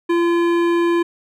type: tone with hard clipping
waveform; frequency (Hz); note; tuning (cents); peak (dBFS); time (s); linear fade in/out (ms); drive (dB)
sine; 341.9; F4; -37; -16; 0.09-1.03; 10; 14
effects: none